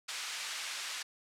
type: band-pass noise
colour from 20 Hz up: pink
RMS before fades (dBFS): -40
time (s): 0.08-1.03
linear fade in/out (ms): 10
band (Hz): 1800 to 7700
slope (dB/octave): 12
effects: low-pass 12000 Hz 12 dB/octave